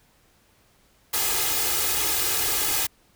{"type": "noise with comb filter", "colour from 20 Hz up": "white", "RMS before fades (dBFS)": -24, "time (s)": [1.13, 2.87], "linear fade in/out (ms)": 10, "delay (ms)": 2.4, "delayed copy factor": 0.9, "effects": ["pink hiss -61 dBFS RMS until 3.15 s"]}